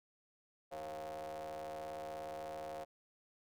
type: ring-modulated tone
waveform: 40% pulse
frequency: 76.3 Hz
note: D#2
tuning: 33 cents flat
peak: -39 dBFS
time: 0.71-2.85 s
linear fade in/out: 20 ms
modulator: 619 Hz
effects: none